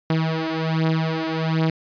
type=beating tone pair; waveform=sawtooth; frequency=160 / 161.3 Hz; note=D#3 / E3; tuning=+49 / -37 cents; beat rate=1.3 Hz; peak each=-19 dBFS; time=0.1-1.7 s; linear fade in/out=2 ms; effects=resampled to 11025 Hz